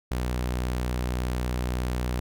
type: tone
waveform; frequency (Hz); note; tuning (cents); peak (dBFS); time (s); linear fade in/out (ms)
sawtooth; 61.74; B1; 0; -22; 0.11-2.2; 5
effects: none